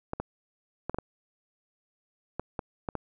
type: clicks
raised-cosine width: 1 ms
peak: -17 dBFS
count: 9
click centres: 0.134 / 0.2 / 0.896 / 0.945 / 0.986 / 2.396 / 2.592 / 2.888 / 2.953 s
effects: none